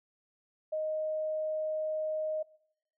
sine tone, 622.3 Hz, D#5, in tune, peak -30 dBFS, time 0.72-2.43 s, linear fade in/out 10 ms, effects noise-tail reverb RT60 0.7 s tail -22 dB re dry

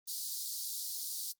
pink high-pass noise, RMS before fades -39 dBFS, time 0.07-1.33 s, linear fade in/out 20 ms, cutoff 4100 Hz, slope 48 dB/octave, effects noise-tail reverb RT60 0.1 s tail -22 dB re dry + Opus 32 kbps

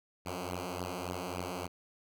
5% pulse beating tone pair, 88.3 / 91.8 Hz, F2 / F#2, +20 / -13 cents, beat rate 3.5 Hz, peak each -28 dBFS, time 0.25-1.68 s, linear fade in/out 20 ms, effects none

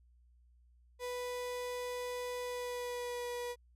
35% pulse tone with pitch glide, 493.9 to 485.4 Hz, B4 to B4, 0 to -30 cents, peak -36 dBFS, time 0.99-3.56 s, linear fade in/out 50 ms, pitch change -30 cents, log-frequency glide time 2.42-3.27 s, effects added 60 Hz sine -62 dBFS peak until 3.75 s + resampled to 32000 Hz

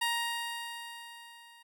15% pulse tone with level ramp, 937 Hz, A#5, 9 cents sharp, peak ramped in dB -21 to -48 dBFS, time 0.01-1.63 s, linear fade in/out 10 ms, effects none

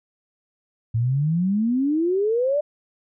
sine exponential sweep, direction up, 110 to 605 Hz, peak -18 dBFS, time 0.94-2.61 s, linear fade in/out 10 ms, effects none

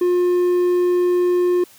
triangle tone, 356.4 Hz, F4, 35 cents sharp, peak -12 dBFS, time 0.01-1.64 s, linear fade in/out 5 ms, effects white hiss -48 dBFS RMS until 1.78 s + high-pass 60 Hz 12 dB/octave

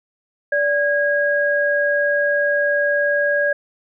sine tone pair together, 580 / 1640.5 Hz, D5 / G#6, -22 / -22 cents, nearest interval octave + tritone, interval 1800 cents, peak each -18 dBFS, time 0.52-3.53 s, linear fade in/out 5 ms, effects none

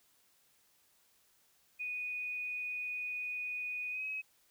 sine tone with pitch glide, 2477 to 2548 Hz, D#7 to D#7, -8 to +41 cents, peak -36 dBFS, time 1.79-4.22 s, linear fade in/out 20 ms, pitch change +49 cents, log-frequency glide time 3.9-4.05 s, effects white hiss -70 dBFS RMS until 4.5 s

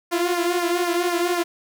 sawtooth tone with flanger, 349.2 Hz, F4, in tune, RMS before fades -22 dBFS, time 0.11-1.44 s, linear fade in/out 20 ms, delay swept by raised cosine 0.25 to 4.15 ms, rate 4 Hz, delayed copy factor -0.75, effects none

